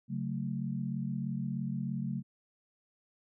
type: chord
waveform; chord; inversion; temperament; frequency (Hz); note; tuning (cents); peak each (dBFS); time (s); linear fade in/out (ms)
sine; F# minor; second; just; 138.75 / 185 / 222; C#3 / F#3 / A3; +2 / 0 / +16; -36 / -37 / -37; 0.08-2.23; 50
effects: none